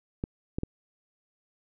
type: clicks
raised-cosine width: 3 ms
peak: -17 dBFS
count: 3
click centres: 0.239 / 0.585 / 0.634 s
effects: none